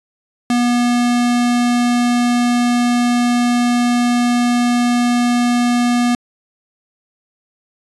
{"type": "tone", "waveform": "square", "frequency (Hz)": 242, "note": "B3", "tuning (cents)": -35, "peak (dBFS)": -13, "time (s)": [0.5, 6.15], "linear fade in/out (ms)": 2, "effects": ["resampled to 24000 Hz"]}